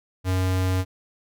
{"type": "tone", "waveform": "square", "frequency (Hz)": 92.9, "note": "F#2", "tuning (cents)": 7, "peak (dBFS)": -21, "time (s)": [0.24, 0.85], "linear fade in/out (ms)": 50, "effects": []}